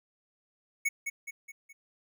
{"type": "tone with echo", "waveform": "square", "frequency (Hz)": 2217, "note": "C#7", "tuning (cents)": 0, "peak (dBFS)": -26, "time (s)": [0.85, 0.89], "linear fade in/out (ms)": 10, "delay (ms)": 210, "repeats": 4, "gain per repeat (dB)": -6, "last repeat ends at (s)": 1.73, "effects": []}